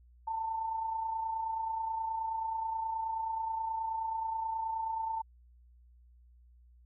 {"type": "tone with amplitude modulation", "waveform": "sine", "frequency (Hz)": 894, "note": "A5", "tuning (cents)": 27, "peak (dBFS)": -30, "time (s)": [0.27, 5.22], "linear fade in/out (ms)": 10, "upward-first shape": "sine", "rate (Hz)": 29.4, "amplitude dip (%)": 45, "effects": ["added 60 Hz sine -57 dBFS peak until 6.85 s"]}